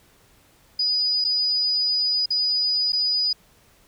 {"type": "tone with dropouts", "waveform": "sine", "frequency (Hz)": 4946, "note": "D#8", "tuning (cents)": -11, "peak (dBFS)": -19, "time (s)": [0.79, 3.33], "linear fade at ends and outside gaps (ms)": 5, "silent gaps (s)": [[1.243, 1.248], [2.259, 2.304], [2.922, 2.93]], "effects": ["pink hiss -57 dBFS RMS until 3.87 s"]}